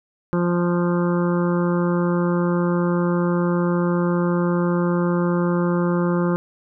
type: harmonic tone with a mistuned harmonic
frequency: 174.8 Hz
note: F3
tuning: 2 cents sharp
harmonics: 1 / 2 / 3 / 5 / 6 / 7 / 8 / 9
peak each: -19 / -23 / -27 / -34 / -32 / -33 / -36 / -40 dBFS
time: 0.33-6.36 s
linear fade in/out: 0 ms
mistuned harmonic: 9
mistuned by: -15 cents
effects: none